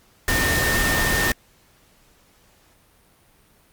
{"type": "tone in noise", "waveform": "sine", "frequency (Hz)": 1820, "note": "A#6", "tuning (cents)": -42, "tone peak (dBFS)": -22, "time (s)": [0.28, 1.32], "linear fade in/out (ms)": 2, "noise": "pink", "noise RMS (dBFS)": -22, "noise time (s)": [0.28, 1.32], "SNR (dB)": -3, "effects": ["pink hiss -57 dBFS RMS until 3.72 s", "Opus 48 kbps"]}